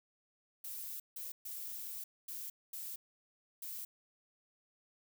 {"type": "noise bursts at uneven times", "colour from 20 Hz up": "violet", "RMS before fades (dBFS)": -44, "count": 6, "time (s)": [[0.64, 1], [1.16, 1.32], [1.45, 2.04], [2.28, 2.5], [2.73, 2.96], [3.62, 3.85]], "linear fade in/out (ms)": 5, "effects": []}